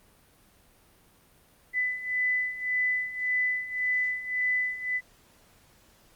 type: beating tone pair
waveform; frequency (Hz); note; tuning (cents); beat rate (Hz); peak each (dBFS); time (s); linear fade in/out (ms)
sine; 1999 / 2000.8; B6 / B6; +20 / +22; 1.8; -31 / -27; 1.73-5.01; 50
effects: pink hiss -60 dBFS RMS until 6.15 s + Opus 32 kbps